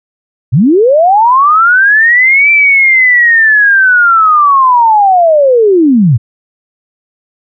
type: linear two-way sweep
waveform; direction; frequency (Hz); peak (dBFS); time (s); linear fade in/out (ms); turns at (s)
sine; up then down; 102 to 2349 to 102; -3; 0.52-6.18; 20; 2.51
effects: none

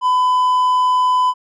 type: tone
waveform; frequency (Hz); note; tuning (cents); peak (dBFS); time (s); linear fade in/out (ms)
triangle; 1005; B5; +30; -10; 0.01-1.34; 50
effects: resampled to 22050 Hz

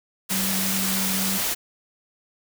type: tone in noise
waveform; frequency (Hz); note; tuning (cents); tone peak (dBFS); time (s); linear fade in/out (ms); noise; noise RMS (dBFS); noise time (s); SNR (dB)
sine; 191.3; G3; -42; -27; 0.3-1.39; 20; white; -25; 0.29-1.55; -5
effects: none

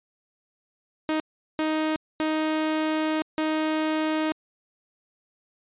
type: tone bursts at uneven times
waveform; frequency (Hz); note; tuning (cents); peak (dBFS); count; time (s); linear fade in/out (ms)
sawtooth; 312.1; D#4; +5; -19; 4; 1.09-1.2 / 1.59-1.96 / 2.2-3.22 / 3.38-4.32; 0
effects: resampled to 8000 Hz

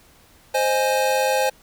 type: chord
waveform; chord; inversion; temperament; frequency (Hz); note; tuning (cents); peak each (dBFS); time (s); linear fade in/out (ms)
square; Ab major; first; equal with one note detuned; 523.3 / 620.5 / 830.6; C5 / Eb5 / Ab5; 0 / -5 / 0; -21 / -27 / -23; 0.54-1.5; 10
effects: pink hiss -53 dBFS RMS until 1.62 s

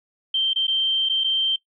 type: tone with dropouts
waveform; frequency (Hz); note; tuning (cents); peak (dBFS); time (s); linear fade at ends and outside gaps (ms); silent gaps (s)
sine; 3136; G7; 0; -18; 0.34-1.56; 5; 0.534-0.559 / 0.669-0.679 / 1.089-1.096 / 1.238-1.243
effects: noise-tail reverb RT60 0.1 s tail -19 dB re dry

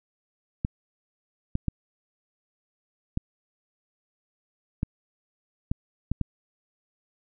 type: clicks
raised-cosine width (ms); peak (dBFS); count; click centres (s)
5; -13; 8; 0.649 / 1.554 / 1.683 / 3.174 / 4.831 / 5.715 / 6.116 / 6.213
effects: none

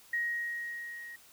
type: tone with level ramp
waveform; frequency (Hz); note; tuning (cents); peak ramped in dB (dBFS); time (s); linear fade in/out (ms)
sine; 1885; A#6; +19; -28 to -43; 0.13-1.16; 5
effects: white hiss -58 dBFS RMS until 1.32 s

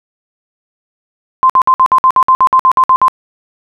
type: tone bursts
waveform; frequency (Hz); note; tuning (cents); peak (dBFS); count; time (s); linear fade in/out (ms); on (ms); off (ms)
sine; 1040; C6; -11; -4; 14; 1.43-3.082; 0; 66; 56
effects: none

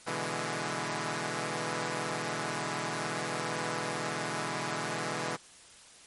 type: chord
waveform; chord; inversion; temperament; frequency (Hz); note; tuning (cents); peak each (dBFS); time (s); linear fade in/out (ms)
5% pulse; E dominant seventh; second; equal; 123.47 / 146.83 / 164.81 / 207.7; B2 / D3 / E3 / G#3; 0 / 0 / 0 / 0; -27 / -27 / -25 / -27; 0.06-5.37; 20
effects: white hiss -54 dBFS RMS until 6.06 s + MP3 48 kbps

